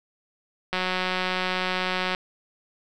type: click train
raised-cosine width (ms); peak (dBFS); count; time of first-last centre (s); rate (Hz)
0.3; -10; 262; 0.73-2.148; 184
effects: none